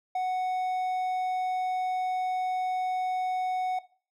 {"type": "tone", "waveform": "triangle", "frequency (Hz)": 740, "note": "F#5", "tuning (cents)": 0, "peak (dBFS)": -24, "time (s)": [0.15, 3.79], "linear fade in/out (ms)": 5, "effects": ["noise-tail reverb RT60 0.4 s tail -17 dB re dry"]}